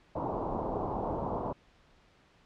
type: low-pass noise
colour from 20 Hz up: white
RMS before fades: -34 dBFS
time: 0.15-1.53 s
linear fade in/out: 10 ms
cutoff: 1000 Hz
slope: 48 dB/octave
effects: pink hiss -63 dBFS RMS until 2.45 s + low-pass 4000 Hz 12 dB/octave